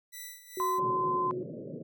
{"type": "tone with tremolo", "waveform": "5% pulse", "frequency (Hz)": 1975.5, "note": "B6", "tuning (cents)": 0, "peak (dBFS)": -30, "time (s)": [0.12, 0.8], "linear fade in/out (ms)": 20, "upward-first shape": "sine", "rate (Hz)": 2.4, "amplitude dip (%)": 75}
{"type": "tone with pitch glide", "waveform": "sine", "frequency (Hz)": [370, 364.3], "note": ["F#4", "F#4"], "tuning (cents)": [0, -27], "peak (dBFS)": -33, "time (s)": [0.57, 1.43], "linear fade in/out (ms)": 2, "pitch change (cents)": -27, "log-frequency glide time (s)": [1, 1.14]}
{"type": "tone", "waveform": "sine", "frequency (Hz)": 1031, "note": "C6", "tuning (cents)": -26, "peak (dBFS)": -27, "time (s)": [0.6, 1.31], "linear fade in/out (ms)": 0}
{"type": "band-pass noise", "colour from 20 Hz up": "pink", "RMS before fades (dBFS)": -41, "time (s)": [0.78, 1.83], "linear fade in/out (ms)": 10, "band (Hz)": [120, 590], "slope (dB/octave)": 96}
{"effects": []}